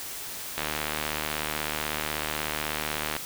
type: click train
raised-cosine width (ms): 0.3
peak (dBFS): -12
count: 198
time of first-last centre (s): 0.58-3.165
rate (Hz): 76.2
effects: white hiss -37 dBFS RMS until 3.25 s